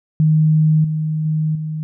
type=tone with level steps; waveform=sine; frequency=155.7 Hz; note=D#3; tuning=2 cents sharp; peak=-10 / -17 / -15 / -21 dBFS; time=0.2-1.83 s; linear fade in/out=0 ms; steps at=0.84 / 1.25 / 1.55 s; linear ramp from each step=5 ms; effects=none